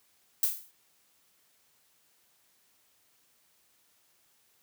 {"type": "noise with exponential decay", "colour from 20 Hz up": "violet", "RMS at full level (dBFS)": -23, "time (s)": [0.43, 0.71], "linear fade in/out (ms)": 2, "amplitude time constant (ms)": 59, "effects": ["white hiss -68 dBFS RMS until 4.62 s", "high-pass 60 Hz 12 dB/octave"]}